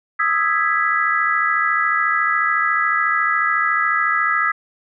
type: chord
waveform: sine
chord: E major seventh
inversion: third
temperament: equal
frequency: 1244.5 / 1318.5 / 1661.2 / 1975.5 Hz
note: D#6 / E6 / G#6 / B6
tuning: 0 / 0 / 0 / 0 cents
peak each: -21 dBFS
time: 0.19-4.52 s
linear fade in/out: 10 ms
effects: none